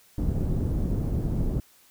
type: low-pass noise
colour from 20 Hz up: pink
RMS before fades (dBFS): -26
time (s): 0.18-1.6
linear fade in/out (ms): 2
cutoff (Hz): 250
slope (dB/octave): 12
effects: white hiss -58 dBFS RMS until 1.9 s